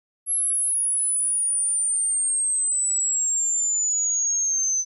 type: exponential sweep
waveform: sine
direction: down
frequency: 11175 to 6100 Hz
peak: -20 dBFS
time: 0.26-4.85 s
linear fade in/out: 50 ms
effects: none